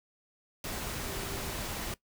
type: tone in noise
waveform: sine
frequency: 392 Hz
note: G4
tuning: in tune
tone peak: -45 dBFS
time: 1.06-1.51 s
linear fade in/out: 2 ms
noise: pink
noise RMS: -37 dBFS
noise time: 0.64-1.94 s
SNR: -11 dB
effects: noise-tail reverb RT60 0.1 s tail -18 dB re dry